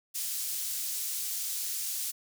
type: high-pass noise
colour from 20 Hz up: pink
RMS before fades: -34 dBFS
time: 0.14-2.12 s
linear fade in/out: 20 ms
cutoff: 6400 Hz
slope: 12 dB/octave
effects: none